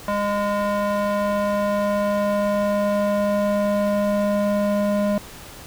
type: tone with band-pass filter sweep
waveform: square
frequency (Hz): 204.7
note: G#3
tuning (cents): -25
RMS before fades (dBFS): -21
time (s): 0.08-5.18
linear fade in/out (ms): 2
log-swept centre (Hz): 880 to 480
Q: 1.5
effects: pink hiss -40 dBFS RMS until 5.66 s